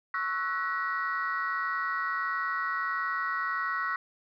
sine chord, F# dominant seventh, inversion second, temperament equal with one note detuned, 1108.7 / 1318.5 / 1480 / 1911.5 Hz, C#6 / E6 / F#6 / A#6, 0 / 0 / 0 / +43 cents, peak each -33 dBFS, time 0.14-3.96 s, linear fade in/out 2 ms, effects tanh soft clip ceiling -21 dBFS

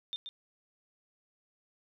sine tone with echo, 3600 Hz, A7, 39 cents sharp, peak -34 dBFS, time 0.13-0.16 s, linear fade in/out 0 ms, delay 130 ms, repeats 1, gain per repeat -6 dB, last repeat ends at 0.29 s, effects none

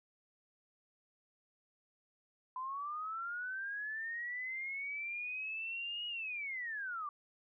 sine linear two-way sweep, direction up then down, 1007 to 2901 to 1144 Hz, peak -38 dBFS, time 2.56-7.09 s, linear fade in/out 2 ms, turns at 6.07 s, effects none

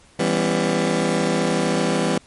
20% pulse chord, C# half-diminished seventh, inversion first, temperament just, 166.31 / 199.57 / 249.5 / 277.2 Hz, E3 / G3 / B3 / C#4, +16 / +31 / +18 / 0 cents, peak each -18 / -18 / -19 / -23 dBFS, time 0.19-2.18 s, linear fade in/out 5 ms, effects pink hiss -52 dBFS RMS until 2.26 s + MP3 48 kbps

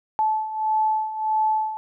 sine beating tone pair, 867 / 868.6 Hz, A5 / A5, -26 / -23 cents, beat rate 1.6 Hz, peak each -26 / -21 dBFS, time 0.19-1.77 s, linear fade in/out 0 ms, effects none

